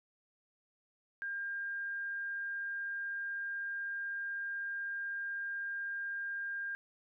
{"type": "tone", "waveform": "sine", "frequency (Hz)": 1604, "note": "G6", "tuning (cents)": 39, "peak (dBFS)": -36, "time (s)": [1.22, 6.75], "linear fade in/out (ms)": 0, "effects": []}